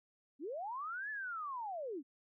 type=linear two-way sweep; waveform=sine; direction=up then down; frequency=246.9 to 1754 to 246.9 Hz; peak=-39 dBFS; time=0.39-2.03 s; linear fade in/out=50 ms; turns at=1.1 s; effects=none